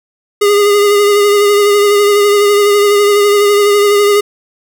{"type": "tone with vibrato", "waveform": "square", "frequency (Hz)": 409.5, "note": "G#4", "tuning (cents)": -24, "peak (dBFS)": -7, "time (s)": [0.41, 4.21], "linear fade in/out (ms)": 10, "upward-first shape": "triangle", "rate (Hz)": 12, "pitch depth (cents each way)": 33, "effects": []}